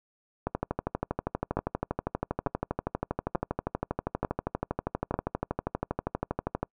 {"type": "two click trains", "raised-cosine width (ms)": 1, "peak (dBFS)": [-14, -13], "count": [78, 5], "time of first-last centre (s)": [[0.47, 6.63], [1.57, 5.141]], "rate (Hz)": [12.5, 1.12], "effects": ["noise-tail reverb RT60 0.1 s tail -26 dB re dry"]}